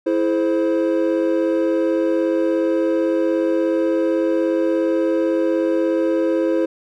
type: chord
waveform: triangle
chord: E augmented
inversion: none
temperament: equal with one note detuned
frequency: 329.6 / 426 / 523.3 Hz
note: E4 / G#4 / B#4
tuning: 0 / +44 / 0 cents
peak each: -16 / -22 / -18 dBFS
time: 0.06-6.66 s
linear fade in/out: 10 ms
effects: tanh soft clip ceiling -5 dBFS